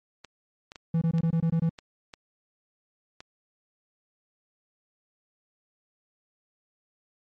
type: clicks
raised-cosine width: 0.2 ms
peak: -25 dBFS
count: 7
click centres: 0.247 / 0.719 / 0.758 / 1.183 / 1.788 / 2.138 / 3.205 s
type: tone bursts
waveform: triangle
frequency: 164.81 Hz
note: E3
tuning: in tune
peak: -19 dBFS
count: 8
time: 0.94-1.694 s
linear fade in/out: 5 ms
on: 75 ms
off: 22 ms
effects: MP3 48 kbps

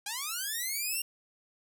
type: linear sweep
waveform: 5% pulse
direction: up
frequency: 787 to 2801 Hz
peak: -22 dBFS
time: 0.06-1.02 s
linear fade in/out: 5 ms
effects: none

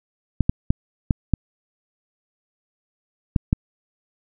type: clicks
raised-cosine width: 5 ms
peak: -4 dBFS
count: 7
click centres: 0.407 / 0.495 / 0.705 / 1.108 / 1.337 / 3.362 / 3.529 s
effects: none

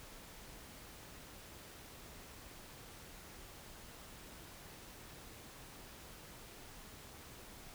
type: silence
effects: pink hiss -54 dBFS RMS until 7.74 s

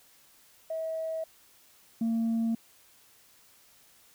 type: tone pair in turn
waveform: sine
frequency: 644 / 227.7 Hz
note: E5 / A#3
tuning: -41 / -40 cents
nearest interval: octave + tritone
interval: 1799 cents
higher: first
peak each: -30 / -23 dBFS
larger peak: second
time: 0.7-1.24 / 2.01-2.55 s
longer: neither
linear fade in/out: 5 ms
effects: tanh soft clip ceiling -24 dBFS + white hiss -60 dBFS RMS until 4.14 s

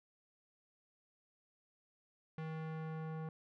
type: tone with low-pass filter sweep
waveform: square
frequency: 158.8 Hz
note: D#3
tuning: 36 cents sharp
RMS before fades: -43 dBFS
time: 2.38-3.29 s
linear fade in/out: 2 ms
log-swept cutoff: 2300 to 1200 Hz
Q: 1
effects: none

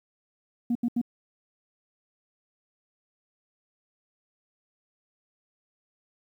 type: tone bursts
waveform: sine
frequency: 238.6 Hz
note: A#3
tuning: 41 cents sharp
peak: -21 dBFS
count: 3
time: 0.7-1.015 s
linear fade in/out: 5 ms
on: 53 ms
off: 78 ms
effects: tanh soft clip ceiling -20 dBFS + 10-bit

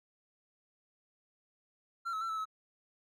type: tone with pitch steps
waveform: triangle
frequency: 1366 / 1291 / 1347 / 1309 / 1289 Hz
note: F6 / E6 / E6 / E6 / E6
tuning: -39 / -37 / +37 / -13 / -39 cents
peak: -32 dBFS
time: 2.05-2.455 s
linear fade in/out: 20 ms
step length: 81 ms
effects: none

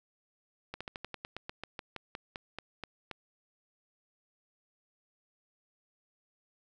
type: slowing click train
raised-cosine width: 0.3 ms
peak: -23 dBFS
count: 17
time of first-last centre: 0.74-3.113 s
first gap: 66 ms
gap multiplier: 1.1
effects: none

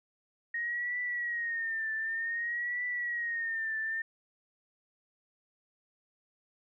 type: tone with vibrato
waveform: sine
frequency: 1864.7 Hz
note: A#6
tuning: in tune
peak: -31 dBFS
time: 0.54-4.02 s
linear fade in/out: 5 ms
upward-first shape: triangle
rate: 0.54 Hz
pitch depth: 100 cents each way
effects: none

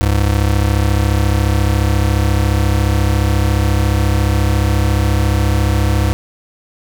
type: tone pair together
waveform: square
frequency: 68.54 / 102.8 Hz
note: C#2 / G#2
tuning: -19 / -17 cents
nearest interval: perfect fifth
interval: 702 cents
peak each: -15 dBFS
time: 0.01-6.13 s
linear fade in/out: 0 ms
effects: none

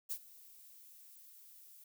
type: noise with ADSR envelope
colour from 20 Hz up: violet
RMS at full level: -38 dBFS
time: 0.09-1.84 s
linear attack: 24 ms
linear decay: 67 ms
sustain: -20 dB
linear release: 3 ms
effects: none

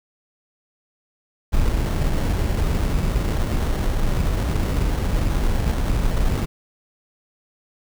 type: noise with sample-and-hold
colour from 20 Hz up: brown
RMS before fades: -20 dBFS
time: 1.52-6.46 s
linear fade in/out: 20 ms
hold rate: 2450 Hz
effects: none

